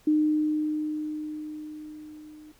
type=tone with level ramp; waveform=sine; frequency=305.3 Hz; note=D#4; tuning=33 cents flat; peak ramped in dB=-18 to -45 dBFS; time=0.07-2.52 s; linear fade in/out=5 ms; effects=pink hiss -60 dBFS RMS until 2.59 s